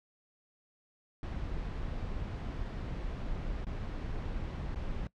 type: noise with dropouts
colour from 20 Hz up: brown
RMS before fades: -37 dBFS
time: 1.23-5.07 s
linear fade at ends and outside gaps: 1 ms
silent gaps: 3.646-3.668 / 4.747-4.758 s
effects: noise-tail reverb RT60 0.1 s tail -21 dB re dry + low-pass 4000 Hz 12 dB/octave